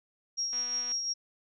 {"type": "tone with tremolo", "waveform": "sine", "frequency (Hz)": 5600, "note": "F8", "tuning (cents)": 4, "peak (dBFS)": -28, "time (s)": [0.37, 1.14], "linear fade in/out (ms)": 20, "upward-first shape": "sine", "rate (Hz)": 5.7, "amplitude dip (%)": 40}
{"type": "click train", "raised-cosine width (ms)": 0.3, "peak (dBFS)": -33, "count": 96, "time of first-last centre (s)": [0.53, 0.919], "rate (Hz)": 244}
{"effects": []}